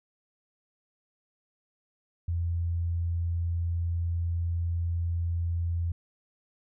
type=tone; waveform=sine; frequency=85.1 Hz; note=F2; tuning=44 cents flat; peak=-26 dBFS; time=2.28-5.92 s; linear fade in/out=5 ms; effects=none